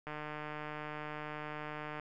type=click train; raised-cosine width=0.5 ms; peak=-27 dBFS; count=292; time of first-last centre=0.07-1.997 s; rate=151 Hz; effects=none